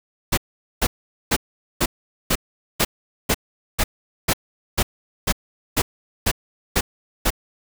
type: noise bursts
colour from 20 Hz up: pink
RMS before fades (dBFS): -18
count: 15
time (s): 0.32-7.305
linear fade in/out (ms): 10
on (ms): 55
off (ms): 440
effects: none